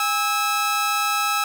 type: tone pair together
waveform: sawtooth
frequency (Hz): 817.2 / 1300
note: G#5 / E6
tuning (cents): -28 / -24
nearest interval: minor sixth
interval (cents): 804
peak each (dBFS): -22 / -17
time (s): 0-1.44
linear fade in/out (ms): 2
effects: none